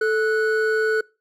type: tone pair together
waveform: triangle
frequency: 438 / 1476.2 Hz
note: A4 / F#6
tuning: -8 / -4 cents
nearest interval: octave + major sixth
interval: 2104 cents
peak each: -17 / -21 dBFS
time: 0.01-1.01 s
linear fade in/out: 5 ms
effects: noise-tail reverb RT60 0.3 s tail -24 dB re dry